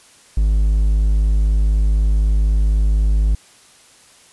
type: tone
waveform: triangle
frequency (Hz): 52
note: G#1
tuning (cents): +3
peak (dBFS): -10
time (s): 0.37-3.35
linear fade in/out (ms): 5
effects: white hiss -48 dBFS RMS until 4.32 s + resampled to 24000 Hz